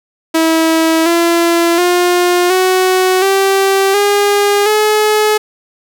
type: tone with pitch steps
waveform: sawtooth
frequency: 324.1 / 339.2 / 355.1 / 371.6 / 389 / 407.2 / 426.2 Hz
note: E4 / E4 / F4 / F#4 / G4 / G#4 / G#4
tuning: -29 / +50 / +29 / +7 / -13 / -34 / +45 cents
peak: -5 dBFS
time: 0.34-5.38 s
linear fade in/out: 10 ms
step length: 720 ms
effects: none